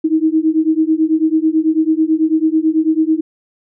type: beating tone pair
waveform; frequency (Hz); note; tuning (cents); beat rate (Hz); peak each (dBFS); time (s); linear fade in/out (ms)
sine; 312.3 / 321.4; D#4 / E4; +7 / -44; 9.1; -14; 0.04-3.21; 10
effects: none